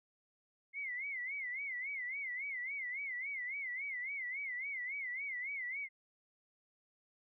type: tone with vibrato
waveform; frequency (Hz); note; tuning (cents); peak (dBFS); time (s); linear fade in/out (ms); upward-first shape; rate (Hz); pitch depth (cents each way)
sine; 2106; C7; +11; -38; 0.73-5.89; 50; sine; 3.6; 140
effects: none

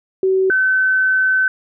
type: tone pair in turn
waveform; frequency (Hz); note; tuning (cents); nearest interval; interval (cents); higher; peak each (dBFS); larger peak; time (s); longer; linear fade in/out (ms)
sine; 379.4 / 1525.1; F#4 / G6; +43 / -48; 2 octaves; 2409; second; -12; neither; 0.23-0.5 / 0.5-1.48; second; 2
effects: none

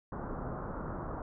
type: low-pass noise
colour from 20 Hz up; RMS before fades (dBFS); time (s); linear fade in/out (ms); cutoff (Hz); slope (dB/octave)
pink; -39; 0.12-1.22; 2; 1400; 48
effects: none

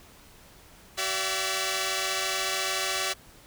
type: tone cluster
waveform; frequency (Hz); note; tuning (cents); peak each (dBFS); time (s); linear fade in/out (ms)
5% pulse; 379.8 / 578 / 672; F#4 / D5 / E5; +45 / -28 / +33; -20; 0.97-3.14; 20
effects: pink hiss -53 dBFS RMS until 3.46 s

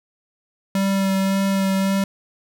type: tone with vibrato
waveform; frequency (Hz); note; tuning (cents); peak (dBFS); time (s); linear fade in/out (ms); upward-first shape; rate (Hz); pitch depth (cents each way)
square; 194.1; G3; -17; -18; 0.75-2.04; 2; sine; 1.8; 13
effects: none

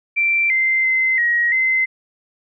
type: tone with pitch steps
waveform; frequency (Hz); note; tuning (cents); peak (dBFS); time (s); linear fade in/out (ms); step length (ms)
sine; 2349 / 2081 / 2063 / 1895 / 2061; D7 / C7 / C7 / A#6 / C7; 0 / -10 / -25 / +28 / -27; -14; 0.16-1.86; 20; 340
effects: none

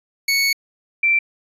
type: tone pair in turn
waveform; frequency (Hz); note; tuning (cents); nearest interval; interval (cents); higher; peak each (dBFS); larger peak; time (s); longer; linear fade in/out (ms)
25% pulse / sine; 2217 / 2346; C#7 / D7; 0 / -2; minor second; 98; second; -12 / -13; first; 0.28-0.53 / 1.03-1.19; first; 5
effects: resampled to 32000 Hz

